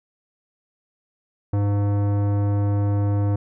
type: tone with tanh clipping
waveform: sine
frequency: 101.6 Hz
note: G#2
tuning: 38 cents flat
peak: -20 dBFS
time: 1.53-3.36 s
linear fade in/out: 5 ms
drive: 17 dB
effects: none